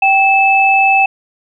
sine tone pair together, 779.5 / 2622 Hz, G5 / E7, -10 / -10 cents, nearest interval octave + major sixth, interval 2100 cents, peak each -10 dBFS, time 0.02-1.06 s, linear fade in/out 5 ms, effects none

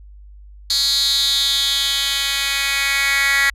10% pulse tone with high-pass filter sweep, 277.2 Hz, C#4, in tune, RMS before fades -18 dBFS, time 0.7-3.5 s, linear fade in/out 2 ms, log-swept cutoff 4400 to 2000 Hz, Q 4.8, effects added 50 Hz sine -38 dBFS peak until 3.54 s + resampled to 32000 Hz

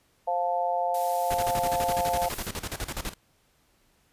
harmonic tone, 175.6 Hz, F3, 10 cents sharp, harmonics 3 / 4 / 5, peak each -31 / -26 / -30 dBFS, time 0.27-2.29 s, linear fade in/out 10 ms
blue noise, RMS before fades -39 dBFS, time 0.94-2.47 s, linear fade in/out 5 ms
pink noise with tremolo, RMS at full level -32 dBFS, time 1.3-3.14 s, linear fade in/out 10 ms, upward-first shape square, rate 12 Hz, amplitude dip 80%
effects pink hiss -66 dBFS RMS until 4.12 s + resampled to 32000 Hz

